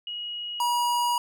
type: tone pair in turn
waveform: sine / square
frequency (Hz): 2898 / 962.1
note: F#7 / B5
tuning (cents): -37 / -46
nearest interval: octave + perfect fifth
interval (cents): 1909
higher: first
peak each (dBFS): -31 / -23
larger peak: second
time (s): 0.07-0.6 / 0.6-1.18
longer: second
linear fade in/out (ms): 2
effects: none